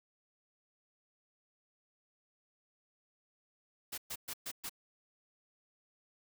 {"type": "noise bursts", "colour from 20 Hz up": "white", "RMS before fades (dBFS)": -41, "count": 5, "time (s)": [3.92, 4.695], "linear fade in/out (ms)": 10, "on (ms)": 59, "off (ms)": 120, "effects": []}